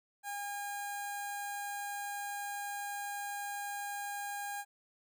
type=tone with notch filter; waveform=15% pulse; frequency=812 Hz; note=G#5; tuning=39 cents flat; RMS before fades=-40 dBFS; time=0.23-4.65 s; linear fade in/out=50 ms; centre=2900 Hz; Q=0.84; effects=none